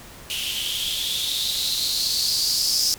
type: noise with band-pass filter sweep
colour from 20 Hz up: violet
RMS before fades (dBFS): -24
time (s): 0.3-2.94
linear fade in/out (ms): 0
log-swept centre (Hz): 2900 to 5200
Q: 7.4
effects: pink hiss -43 dBFS RMS until 2.98 s